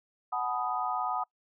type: chord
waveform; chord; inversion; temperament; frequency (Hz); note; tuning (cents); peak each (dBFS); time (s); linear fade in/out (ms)
sine; B dominant seventh; second; equal with one note detuned; 740 / 857.4 / 987.8 / 1244.5; F#5 / A5 / B5 / D#6; 0 / -45 / 0 / 0; -33 / -36 / -36 / -33; 0.32-1.24; 10
effects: noise-tail reverb RT60 0.1 s tail -25 dB re dry